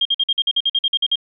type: tone bursts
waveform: sine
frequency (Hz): 3217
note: G7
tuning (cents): +44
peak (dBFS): -14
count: 13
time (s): 0.01-1.157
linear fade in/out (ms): 5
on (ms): 43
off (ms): 49
effects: none